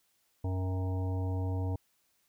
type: harmonic tone with a mistuned harmonic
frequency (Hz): 93.2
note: F#2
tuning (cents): +13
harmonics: 1 / 3 / 5 / 7 / 9 / 10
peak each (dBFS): -30 / -40 / -44 / -47 / -49 / -50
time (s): 0.44-1.76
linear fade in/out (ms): 5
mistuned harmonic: 9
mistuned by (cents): -73
effects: white hiss -73 dBFS RMS until 2.28 s